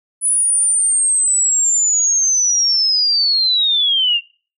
sine linear sweep, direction down, 10010 to 2733 Hz, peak -12 dBFS, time 0.21-4.21 s, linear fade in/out 50 ms, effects noise-tail reverb RT60 0.4 s tail -24 dB re dry

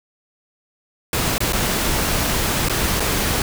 pink noise with dropouts, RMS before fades -20 dBFS, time 1.13-3.42 s, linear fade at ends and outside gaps 2 ms, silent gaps 1.381-1.404 / 1.524-1.531 / 2.686-2.696 / 2.998-3.003 s, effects none

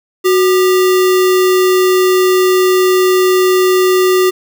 sine tone with sample-and-hold, 369.8 Hz, F#4, 1 cent flat, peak -7 dBFS, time 0.24-4.31 s, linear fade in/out 20 ms, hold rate 1575 Hz, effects none

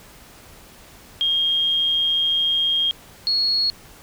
sine tone pair in turn, 3233 / 4328 Hz, G#7 / C#8, -47 / -42 cents, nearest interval perfect fourth, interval 505 cents, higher second, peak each -17 dBFS, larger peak neither, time 1.21-2.91 / 3.27-3.7 s, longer first, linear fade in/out 0 ms, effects pink hiss -46 dBFS RMS until 4.02 s

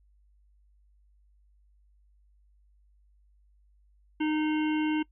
harmonic tone, 307.8 Hz, D#4, 19 cents flat, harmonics 1 / 3 / 5 / 7 / 9 / 10, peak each -25 / -37 / -41 / -41 / -40 / -45 dBFS, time 4.2-5.03 s, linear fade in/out 10 ms, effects noise-tail reverb RT60 0.1 s tail -24 dB re dry + added 50 Hz sine -60 dBFS peak until 5.11 s

